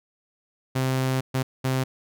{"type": "tone bursts at uneven times", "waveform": "sawtooth", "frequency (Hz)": 130.81, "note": "C3", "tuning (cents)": 0, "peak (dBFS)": -18, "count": 3, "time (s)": [[0.75, 1.21], [1.34, 1.43], [1.64, 1.84]], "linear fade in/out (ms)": 10, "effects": []}